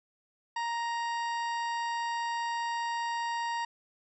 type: harmonic tone with a mistuned harmonic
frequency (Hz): 935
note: A#5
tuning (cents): +5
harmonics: 1 / 2 / 3 / 4 / 5 / 6 / 8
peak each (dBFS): -31 / -38 / -45 / -50 / -47 / -52 / -54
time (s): 0.56-3.65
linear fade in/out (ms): 5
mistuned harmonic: 8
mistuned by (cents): +34
effects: none